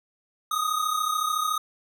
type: tone pair together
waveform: square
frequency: 1227 / 1260.8 Hz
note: D#6 / D#6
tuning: -25 / +23 cents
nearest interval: unison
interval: 48 cents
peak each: -28 / -27 dBFS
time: 0.51-1.58 s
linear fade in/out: 5 ms
effects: none